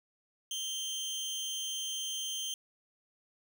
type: tone with amplitude modulation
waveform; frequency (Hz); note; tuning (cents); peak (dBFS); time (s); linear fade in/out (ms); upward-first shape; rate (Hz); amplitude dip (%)
25% pulse; 3136; G7; 0; -29; 0.51-2.54; 2; sine; 295; 50
effects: none